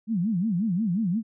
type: tone with vibrato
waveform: sine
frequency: 197 Hz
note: G3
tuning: 9 cents sharp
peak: -22 dBFS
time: 0.07-1.23 s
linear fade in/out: 50 ms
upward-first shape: sine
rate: 5.6 Hz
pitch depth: 270 cents each way
effects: none